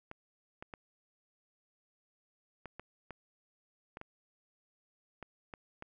clicks, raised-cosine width 0.5 ms, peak -29 dBFS, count 11, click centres 0.114 / 0.625 / 0.738 / 2.657 / 2.796 / 3.107 / 3.971 / 4.014 / 5.227 / 5.538 / 5.824 s, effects none

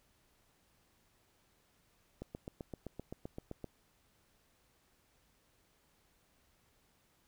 click train, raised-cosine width 2 ms, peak -29 dBFS, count 12, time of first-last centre 2.22-3.643 s, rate 7.73 Hz, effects pink hiss -72 dBFS RMS until 7.27 s

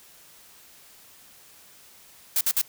blue noise bursts, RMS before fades -22 dBFS, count 3, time 2.36-2.615 s, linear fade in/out 2 ms, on 49 ms, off 54 ms, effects white hiss -52 dBFS RMS until 2.68 s

